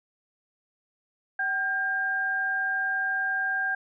sine tone pair together, 763 / 1602.8 Hz, G5 / G6, -47 / +38 cents, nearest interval octave + minor second, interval 1285 cents, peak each -33 / -25 dBFS, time 1.39-3.75 s, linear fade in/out 5 ms, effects none

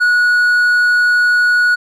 sine tone with hard clipping, 1461 Hz, F#6, 22 cents flat, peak -10 dBFS, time 0-1.76 s, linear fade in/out 20 ms, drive 3 dB, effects none

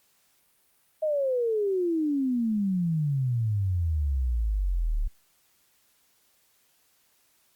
sine exponential sweep, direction down, 635 to 34.65 Hz, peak -23 dBFS, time 1.02-5.08 s, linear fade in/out 10 ms, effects white hiss -66 dBFS RMS until 7.55 s + Opus 48 kbps

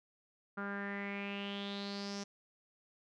sawtooth tone with low-pass filter sweep, 200.4 Hz, G3, 38 cents sharp, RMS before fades -41 dBFS, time 0.57-2.24 s, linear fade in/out 10 ms, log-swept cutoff 1400 to 5800 Hz, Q 6.3, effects none

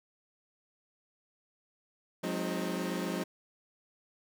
25% pulse chord, Ab dominant seventh, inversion third, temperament equal with one note detuned, 180.25 / 207.7 / 261.6 / 311.1 Hz, Gb3 / Ab3 / C4 / Eb4, -45 / 0 / 0 / 0 cents, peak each -32 / -35 / -36 / -35 dBFS, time 2.23-3.24 s, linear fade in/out 10 ms, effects none

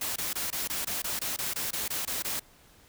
white noise bursts, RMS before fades -32 dBFS, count 14, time 0.01-2.396 s, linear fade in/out 5 ms, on 150 ms, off 22 ms, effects pink hiss -58 dBFS RMS until 2.88 s

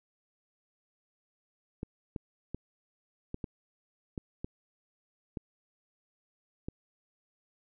clicks, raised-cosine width 3 ms, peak -23 dBFS, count 9, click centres 1.831 / 2.162 / 2.546 / 3.344 / 3.442 / 4.178 / 4.445 / 5.372 / 6.685 s, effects none

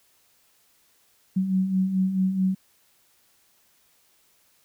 sine beating tone pair, 184.7 / 189.3 Hz, F#3 / F#3, -3 / +40 cents, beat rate 4.6 Hz, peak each -29 / -21 dBFS, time 1.36-2.55 s, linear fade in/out 10 ms, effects white hiss -63 dBFS RMS until 4.64 s

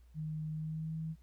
sine tone with pitch glide, 155.4 to 159.77 Hz, D#3 to D#3, -2 to +46 cents, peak -36 dBFS, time 0.14-1.16 s, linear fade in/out 50 ms, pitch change +48 cents, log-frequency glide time 0.51-0.94 s, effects added 60 Hz sine -57 dBFS peak until 1.22 s + pink hiss -75 dBFS RMS until 1.22 s

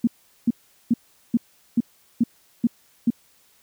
sine tone bursts, 234.6 Hz, A#3, 11 cents sharp, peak -14 dBFS, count 8, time 0.04-3.104 s, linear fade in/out 5 ms, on 33 ms, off 400 ms, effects white hiss -59 dBFS RMS until 3.62 s

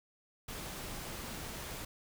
pink noise, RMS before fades -43 dBFS, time 0.48-1.85 s, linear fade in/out 5 ms, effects none

